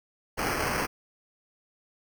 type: noise with sample-and-hold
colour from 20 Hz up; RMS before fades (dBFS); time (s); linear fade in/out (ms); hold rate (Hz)
violet; -29; 0.37-0.87; 20; 3675
effects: none